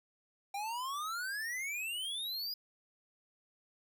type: exponential sweep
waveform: square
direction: up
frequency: 784 to 4964 Hz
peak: -37 dBFS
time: 0.54-2.54 s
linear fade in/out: 5 ms
effects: none